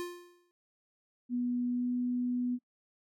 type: tone with exponential decay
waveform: square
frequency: 351.4 Hz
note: F4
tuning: 11 cents sharp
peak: -34 dBFS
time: 0-0.51 s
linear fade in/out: 0 ms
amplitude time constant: 110 ms
type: tone with pitch glide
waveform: sine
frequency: 244.8 to 246.6 Hz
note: B3 to B3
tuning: -15 to -2 cents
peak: -29 dBFS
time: 1.29-2.59 s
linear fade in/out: 50 ms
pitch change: +13 cents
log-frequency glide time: 1.68-1.89 s
effects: noise-tail reverb RT60 0.1 s tail -23 dB re dry